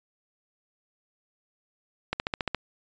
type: click train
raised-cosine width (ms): 0.3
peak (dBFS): -11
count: 7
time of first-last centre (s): 2.13-2.547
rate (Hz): 14.4
effects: resampled to 16000 Hz